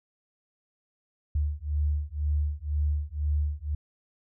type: beating tone pair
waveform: sine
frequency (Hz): 73.2 / 75.2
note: D2 / D2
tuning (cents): -5 / +42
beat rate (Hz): 2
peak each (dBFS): -28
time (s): 1.35-3.75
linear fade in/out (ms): 5
effects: none